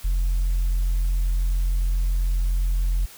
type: tone with tanh clipping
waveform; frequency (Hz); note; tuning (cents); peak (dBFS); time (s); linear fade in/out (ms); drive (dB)
triangle; 43.65; F1; 0; -19; 0.04-3.06; 10; 6
effects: white hiss -45 dBFS RMS until 3.17 s

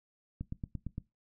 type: click train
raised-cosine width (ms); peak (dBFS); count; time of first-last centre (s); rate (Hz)
5; -25; 6; 0.41-0.981; 8.76
effects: noise-tail reverb RT60 0.2 s tail -19 dB re dry

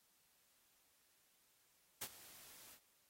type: noise with ADSR envelope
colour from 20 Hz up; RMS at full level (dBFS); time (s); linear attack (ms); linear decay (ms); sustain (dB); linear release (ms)
white; -42; 2.01-2.8; 9; 54; -18; 68
effects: white hiss -75 dBFS RMS until 3.09 s + AAC 48 kbps

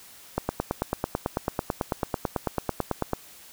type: click train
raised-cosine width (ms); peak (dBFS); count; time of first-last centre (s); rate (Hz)
1; -10; 26; 0.38-3.133; 9.08
effects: white hiss -49 dBFS RMS until 3.52 s

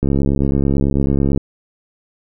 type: click train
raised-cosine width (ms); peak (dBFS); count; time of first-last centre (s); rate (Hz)
3; -4; 94; 0.03-1.376; 69.1
effects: none

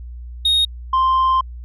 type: tone pair in turn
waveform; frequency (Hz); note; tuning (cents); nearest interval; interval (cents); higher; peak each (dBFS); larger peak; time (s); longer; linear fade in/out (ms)
sine; 3729 / 1046.4; A#7 / C6; 0 / 0; octave + minor seventh; 2200; first; -10; neither; 0.45-0.65 / 0.93-1.41; second; 5
effects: tanh soft clip ceiling -12 dBFS + added 60 Hz sine -30 dBFS peak until 1.64 s

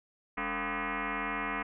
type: tone with frequency modulation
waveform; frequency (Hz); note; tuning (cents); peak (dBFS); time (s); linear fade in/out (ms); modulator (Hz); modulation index
sine; 449.3; A4; +36; -31; 0.37-1.63; 10; 245; 7.9
effects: none

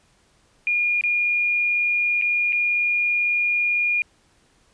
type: tone with dropouts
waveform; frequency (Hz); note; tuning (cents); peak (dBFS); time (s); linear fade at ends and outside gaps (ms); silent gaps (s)
sine; 2426; D#7; -44; -18; 0.67-4.02; 1; 1.011-1.037 / 2.214-2.221 / 2.524-2.529
effects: pink hiss -60 dBFS RMS until 4.73 s + resampled to 22050 Hz

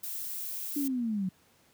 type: noise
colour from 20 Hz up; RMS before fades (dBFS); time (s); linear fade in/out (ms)
violet; -37; 0.03-0.88; 5
type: linear sweep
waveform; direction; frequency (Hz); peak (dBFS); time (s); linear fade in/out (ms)
sine; down; 293.8 to 180; -28; 0.76-1.29; 5
effects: pink hiss -64 dBFS RMS until 1.73 s + high-pass 80 Hz 12 dB/octave

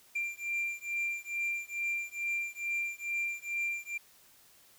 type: beating tone pair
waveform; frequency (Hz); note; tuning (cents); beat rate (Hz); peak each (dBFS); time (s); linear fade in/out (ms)
triangle; 2373 / 2375.3; D7 / D7; +17 / +19; 2.3; -34 / -34; 0.15-3.98; 10
effects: white hiss -61 dBFS RMS until 4.78 s

